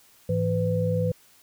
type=tone cluster; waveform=sine; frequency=106.9 / 166.8 / 502 Hz; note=A2 / E3 / B4; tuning=-49 / +21 / +28 cents; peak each=-26 dBFS; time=0.29-1.12 s; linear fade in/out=5 ms; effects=white hiss -57 dBFS RMS until 1.42 s